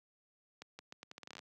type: accelerating click train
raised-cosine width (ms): 0.2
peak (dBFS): -30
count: 14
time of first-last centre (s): 0.62-1.392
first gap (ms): 170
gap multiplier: 0.79
effects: high-pass 150 Hz 12 dB/octave